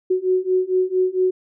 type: beating tone pair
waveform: sine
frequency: 368 / 372.4 Hz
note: F#4 / F#4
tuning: -9 / +11 cents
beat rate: 4.4 Hz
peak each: -20 / -19 dBFS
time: 0.1-1.31 s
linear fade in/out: 10 ms
effects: none